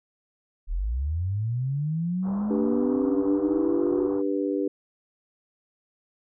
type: linear sweep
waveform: sine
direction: up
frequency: 34.71 to 370 Hz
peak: -24 dBFS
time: 0.67-4.1 s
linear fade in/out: 50 ms
type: low-pass noise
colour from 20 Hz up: white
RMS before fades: -41 dBFS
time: 2.22-4.23 s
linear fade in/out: 50 ms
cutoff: 1200 Hz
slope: 48 dB/octave
type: harmonic tone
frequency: 98 Hz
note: G2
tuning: in tune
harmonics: 3 / 4 / 5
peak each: -26 / -28 / -30 dBFS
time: 2.5-4.68 s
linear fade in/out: 5 ms
effects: none